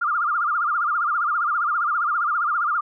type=tone with vibrato; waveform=sine; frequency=1293 Hz; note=E6; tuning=34 cents flat; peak=-19 dBFS; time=0.01-2.81 s; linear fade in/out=10 ms; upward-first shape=sine; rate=15 Hz; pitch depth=170 cents each way; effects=none